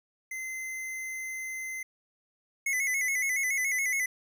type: tone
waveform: square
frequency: 2063 Hz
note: C7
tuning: 25 cents flat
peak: -35 dBFS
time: 0.31-1.83 s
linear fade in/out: 5 ms
type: tone with vibrato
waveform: square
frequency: 2093 Hz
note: C7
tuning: in tune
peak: -27 dBFS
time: 2.66-4.06 s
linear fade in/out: 5 ms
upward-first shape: square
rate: 7.1 Hz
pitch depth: 70 cents each way
effects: none